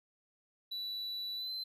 triangle tone with pitch glide, 3951 to 4074 Hz, B7 to C8, 0 to -47 cents, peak -36 dBFS, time 0.71-1.64 s, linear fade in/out 10 ms, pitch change +53 cents, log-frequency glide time 1.36-1.52 s, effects none

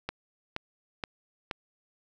click train, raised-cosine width 0.3 ms, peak -16 dBFS, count 4, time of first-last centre 0.09-1.512 s, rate 2.11 Hz, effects none

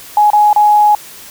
sine tone with dropouts, 837 Hz, G#5, 13 cents sharp, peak -5 dBFS, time 0.17-0.95 s, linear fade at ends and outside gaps 2 ms, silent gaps 0.303-0.332 / 0.53-0.561 s, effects white hiss -34 dBFS RMS until 1.3 s

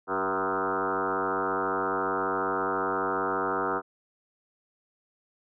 sine tone with frequency modulation, 855 Hz, A5, 50 cents flat, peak -25 dBFS, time 0.07-3.82 s, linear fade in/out 50 ms, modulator 94.6 Hz, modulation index 6, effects none

